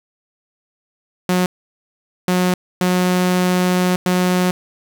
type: tone bursts at uneven times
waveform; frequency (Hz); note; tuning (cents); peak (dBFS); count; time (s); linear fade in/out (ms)
sawtooth; 181.4; F#3; -34; -10; 4; 1.29-1.46 / 2.28-2.54 / 2.81-3.96 / 4.06-4.51; 2
effects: 7-bit